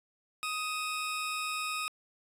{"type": "tone pair together", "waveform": "20% pulse", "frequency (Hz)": [1251, 2651], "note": ["D#6", "E7"], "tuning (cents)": [9, 9], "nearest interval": "octave + minor second", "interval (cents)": 1300, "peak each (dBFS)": [-28, -37], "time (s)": [0.43, 1.88], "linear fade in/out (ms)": 0, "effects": ["resampled to 32000 Hz", "10-bit"]}